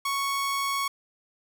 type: tone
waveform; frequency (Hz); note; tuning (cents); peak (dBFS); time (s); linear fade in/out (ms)
sawtooth; 1108.7; C#6; 0; -22; 0.05-0.88; 5
effects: none